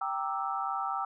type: chord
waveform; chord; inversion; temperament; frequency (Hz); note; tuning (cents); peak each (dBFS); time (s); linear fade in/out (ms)
sine; E half-diminished seventh; first; equal; 784 / 932.3 / 1174.7 / 1318.5; G5 / Bb5 / D6 / E6; 0 / 0 / 0 / 0; -34 / -39 / -37 / -34; 0.01-1.05; 5
effects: none